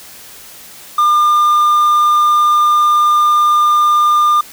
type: tone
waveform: triangle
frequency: 1203 Hz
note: D6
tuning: 41 cents sharp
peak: -6 dBFS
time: 0.98-4.41 s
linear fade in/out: 5 ms
effects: white hiss -36 dBFS RMS until 4.52 s